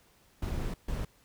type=noise bursts at uneven times; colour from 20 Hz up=brown; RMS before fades=-33 dBFS; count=2; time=0.42-0.74 / 0.88-1.05 s; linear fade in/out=5 ms; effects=pink hiss -64 dBFS RMS until 1.24 s